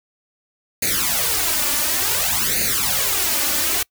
white noise with flanger, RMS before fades -20 dBFS, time 0.82-3.83 s, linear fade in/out 5 ms, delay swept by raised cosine 0.45 to 3.45 ms, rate 0.56 Hz, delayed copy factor +0.95, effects noise-tail reverb RT60 0.1 s tail -25 dB re dry

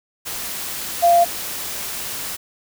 sine tone in noise, 690 Hz, F5, 21 cents flat, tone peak -10 dBFS, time 1.02-1.25 s, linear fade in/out 20 ms, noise white, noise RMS -28 dBFS, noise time 0.25-2.37 s, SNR +15 dB, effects none

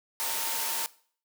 sine tone in noise, 913 Hz, A#5, 36 cents flat, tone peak -39 dBFS, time 0.2-0.86 s, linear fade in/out 0 ms, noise white, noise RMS -31 dBFS, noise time 0.2-0.86 s, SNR -11 dB, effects noise-tail reverb RT60 0.5 s tail -20 dB re dry + high-pass 400 Hz 12 dB/octave

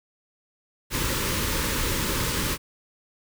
pink band-stop noise, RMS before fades -26 dBFS, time 0.9-2.58 s, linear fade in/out 50 ms, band 580 to 870 Hz, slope 96 dB/octave, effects none

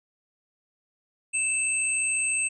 sine tone pair together, 2637 / 8223 Hz, E7 / C9, 0 / -31 cents, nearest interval octave + minor sixth, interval 1969 cents, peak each -26 dBFS, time 1.33-2.49 s, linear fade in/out 20 ms, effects none

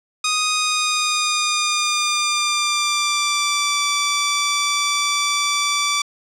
10% pulse tone with pitch glide, 1244.5 to 1161.2 Hz, D#6 to D6, 0 to -20 cents, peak -9 dBFS, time 0.24-6.02 s, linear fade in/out 5 ms, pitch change -120 cents, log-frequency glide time 0.55-3.84 s, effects low-pass 10000 Hz 12 dB/octave

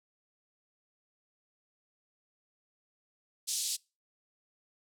white band-pass noise, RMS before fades -34 dBFS, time 3.47-3.77 s, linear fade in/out 20 ms, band 3800 to 9400 Hz, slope 24 dB/octave, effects noise-tail reverb RT60 0.3 s tail -26 dB re dry

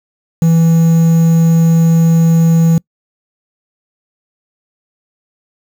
triangle tone with quantisation, 164.81 Hz, E3, in tune, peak -4 dBFS, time 0.42-2.78 s, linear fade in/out 2 ms, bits 5, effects noise-tail reverb RT60 0.1 s tail -26 dB re dry

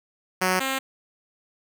5% pulse tone pair in turn, 185 / 266.8 Hz, F#3 / C4, 0 / +34 cents, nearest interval tritone, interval 634 cents, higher second, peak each -9 / -13 dBFS, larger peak first, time 0.41-0.6 / 0.6-0.79 s, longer neither, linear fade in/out 10 ms, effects none

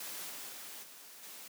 white noise with level steps, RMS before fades -43 / -45 / -47 / -53 / -49 dBFS, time 0-1.48 s, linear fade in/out 5 ms, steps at 0.29 / 0.48 / 0.82 / 1.22 s, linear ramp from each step 20 ms, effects high-pass 200 Hz 12 dB/octave

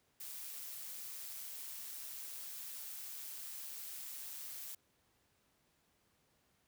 blue noise with amplitude modulation, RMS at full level -45 dBFS, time 0.2-4.75 s, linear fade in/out 5 ms, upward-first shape sine, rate 140 Hz, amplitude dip 40%, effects pink hiss -75 dBFS RMS until 6.67 s + high-pass 60 Hz 12 dB/octave

